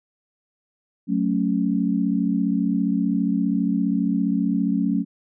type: chord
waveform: sine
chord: F# minor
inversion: none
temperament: equal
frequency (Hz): 185 / 220 / 277.2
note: F#3 / A3 / C#4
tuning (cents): 0 / 0 / 0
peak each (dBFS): -23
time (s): 1.07-5.05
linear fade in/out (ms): 50
effects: none